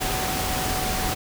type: tone in noise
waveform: sine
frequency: 749 Hz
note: F#5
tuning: 21 cents sharp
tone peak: -30 dBFS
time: 0-1.15 s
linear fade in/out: 20 ms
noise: pink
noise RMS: -26 dBFS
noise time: 0-1.15 s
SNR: -7 dB
effects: none